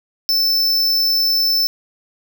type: tone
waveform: square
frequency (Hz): 5290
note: E8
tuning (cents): +5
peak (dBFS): -14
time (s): 0.29-1.67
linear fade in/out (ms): 0
effects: none